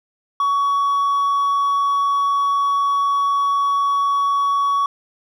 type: tone with hard clipping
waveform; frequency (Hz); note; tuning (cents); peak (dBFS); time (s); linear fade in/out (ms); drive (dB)
sine; 1124; C#6; +24; -16; 0.4-4.86; 2; 2
effects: none